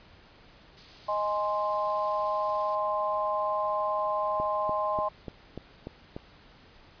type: noise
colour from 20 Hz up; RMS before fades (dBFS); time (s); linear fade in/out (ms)
violet; -39; 0.77-2.75; 0
type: chord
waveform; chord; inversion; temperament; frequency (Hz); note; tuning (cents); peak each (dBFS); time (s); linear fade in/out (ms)
sine; Ab major; second; equal; 622.3 / 830.6 / 1046.5; Eb5 / Ab5 / C6; 0 / 0 / 0; -30 / -33 / -29; 1.08-5.09; 10
type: click train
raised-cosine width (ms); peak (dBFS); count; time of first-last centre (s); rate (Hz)
2; -23; 7; 4.4-6.165; 3.4
effects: pink hiss -55 dBFS RMS until 7 s + resampled to 11025 Hz